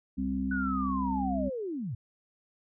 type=harmonic tone; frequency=65.8 Hz; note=C2; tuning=10 cents sharp; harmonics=1 / 3 / 4; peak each=-37 / -32 / -31 dBFS; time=0.17-1.5 s; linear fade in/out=20 ms
type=linear sweep; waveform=sine; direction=down; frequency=1500 to 98 Hz; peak=-32 dBFS; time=0.51-1.95 s; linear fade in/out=5 ms
effects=none